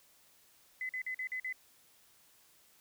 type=tone bursts; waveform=sine; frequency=2023 Hz; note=B6; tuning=41 cents sharp; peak=-35 dBFS; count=6; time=0.81-1.526 s; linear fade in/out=2 ms; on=81 ms; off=46 ms; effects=white hiss -65 dBFS RMS until 2.8 s